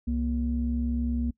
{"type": "tone pair together", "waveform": "sine", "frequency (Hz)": [66.62, 237.4], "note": ["C2", "A#3"], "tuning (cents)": [32, 32], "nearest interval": "octave + minor seventh", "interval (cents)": 2200, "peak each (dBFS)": -27, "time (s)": [0.07, 1.31], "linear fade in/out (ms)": 10, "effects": ["noise-tail reverb RT60 0.1 s tail -22 dB re dry", "tanh soft clip ceiling -17 dBFS"]}